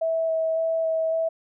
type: tone with vibrato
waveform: sine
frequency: 649 Hz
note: E5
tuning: 27 cents flat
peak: -21 dBFS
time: 0.01-1.29 s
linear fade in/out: 10 ms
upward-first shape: square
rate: 1.8 Hz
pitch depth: 9 cents each way
effects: none

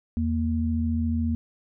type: tone pair together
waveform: sine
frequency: 82.31 / 232.8 Hz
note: E2 / A#3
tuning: -2 / -2 cents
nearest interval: octave + tritone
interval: 1800 cents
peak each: -25 dBFS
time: 0.17-1.35 s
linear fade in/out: 0 ms
effects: none

